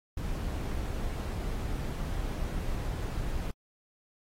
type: noise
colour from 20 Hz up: brown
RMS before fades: -33 dBFS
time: 0.17-3.51 s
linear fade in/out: 5 ms
effects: AAC 48 kbps